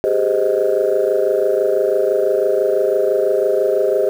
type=chord; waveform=sine; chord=Ab major seventh; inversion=third; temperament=just; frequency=389.3 / 415.3 / 519.1 / 623 Hz; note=G4 / Ab4 / C5 / Eb5; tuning=-12 / 0 / -14 / +2 cents; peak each=-18 dBFS; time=0.04-4.09 s; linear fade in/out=0 ms; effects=tanh soft clip ceiling -6 dBFS + 7-bit